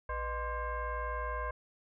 sine tone with frequency modulation, 493.9 Hz, B4, in tune, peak -33 dBFS, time 0.09-1.51 s, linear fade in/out 5 ms, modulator 552 Hz, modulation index 1.9, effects none

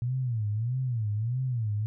sine tone with vibrato, 116.54 Hz, A#2, in tune, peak -26 dBFS, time 0.02-1.86 s, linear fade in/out 0 ms, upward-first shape sine, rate 1.6 Hz, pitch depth 200 cents each way, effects none

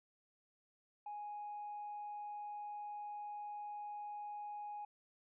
triangle tone, 830.6 Hz, G#5, in tune, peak -40 dBFS, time 1.06-4.85 s, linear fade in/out 5 ms, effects tanh soft clip ceiling -40 dBFS + resampled to 8000 Hz

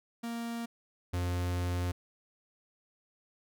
45% pulse tone pair in turn, 233.1 / 88.81 Hz, A#3 / F2, 0 / +30 cents, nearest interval octave + perfect fourth, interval 1670 cents, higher first, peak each -35 / -30 dBFS, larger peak second, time 0.23-0.66 / 1.13-1.92 s, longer second, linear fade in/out 10 ms, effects none

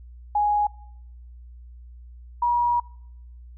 sine tone pair in turn, 830.6 / 959.1 Hz, G#5 / A#5, 0 / +49 cents, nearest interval major second, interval 249 cents, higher second, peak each -18 dBFS, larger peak neither, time 0.35-0.67 / 2.42-2.8 s, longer second, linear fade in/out 5 ms, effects noise-tail reverb RT60 0.8 s tail -24 dB re dry + added 60 Hz sine -41 dBFS peak until 3.57 s

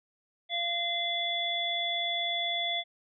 harmonic tone, 688 Hz, F5, 26 cents flat, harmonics 1 / 3 / 5, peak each -35 / -35 / -30 dBFS, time 0.49-2.84 s, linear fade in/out 50 ms, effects none

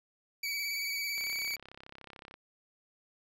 25% pulse tone with vibrato, 2279 Hz, C#7, 47 cents sharp, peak -29 dBFS, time 0.43-1.56 s, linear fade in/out 5 ms, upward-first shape square, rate 18 Hz, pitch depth 27 cents each way
click train, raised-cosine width 0.3 ms, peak -32 dBFS, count 40, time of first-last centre 1.18-2.341 s, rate 33.6 Hz
effects none

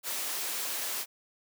white high-pass noise, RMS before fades -34 dBFS, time 0.03-1.06 s, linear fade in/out 50 ms, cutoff 340 Hz, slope 12 dB/octave, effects none

